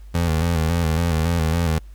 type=tone with vibrato; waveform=25% pulse; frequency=82.41 Hz; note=E2; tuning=in tune; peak=-14 dBFS; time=0.14-1.79 s; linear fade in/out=10 ms; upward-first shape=square; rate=3.6 Hz; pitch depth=61 cents each way; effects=added 50 Hz sine -37 dBFS peak until 1.94 s + pink hiss -59 dBFS RMS until 1.94 s